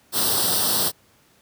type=noise with comb filter; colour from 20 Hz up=white; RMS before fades=-21 dBFS; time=0.12-0.92 s; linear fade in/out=50 ms; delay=0.22 ms; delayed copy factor=+0.8; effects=pink hiss -58 dBFS RMS until 1.41 s + high-pass 80 Hz 12 dB/octave